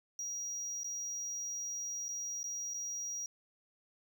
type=tone with dropouts; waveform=triangle; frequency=5740 Hz; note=F8; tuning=47 cents sharp; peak=-36 dBFS; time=0.19-3.26 s; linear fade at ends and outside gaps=1 ms; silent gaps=0.834-0.844 / 2.083-2.089 / 2.431-2.441 / 2.737-2.743 s; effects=none